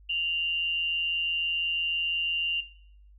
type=tone pair together; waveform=sine; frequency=2788 / 2954 Hz; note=F7 / F#7; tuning=-4 / -3 cents; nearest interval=minor second; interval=101 cents; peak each=-26 / -36 dBFS; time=0.09-2.61 s; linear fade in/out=10 ms; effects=noise-tail reverb RT60 0.6 s tail -17 dB re dry + added 50 Hz sine -51 dBFS peak until 3.18 s